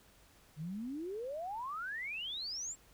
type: exponential sweep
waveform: sine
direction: up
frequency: 143.4 to 7700 Hz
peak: -38 dBFS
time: 0.56-2.76 s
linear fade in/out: 50 ms
effects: added 50 Hz sine -70 dBFS peak until 2.93 s + pink hiss -64 dBFS RMS until 2.93 s